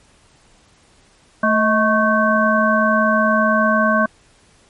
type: harmonic tone with a mistuned harmonic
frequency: 220 Hz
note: A3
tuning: in tune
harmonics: 1 / 3 / 5 / 7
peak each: -18 / -18 / -18 / -18 dBFS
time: 1.43-4.06 s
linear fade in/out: 5 ms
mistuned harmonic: 3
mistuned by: -69 cents
effects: pink hiss -53 dBFS RMS until 4.69 s + MP3 48 kbps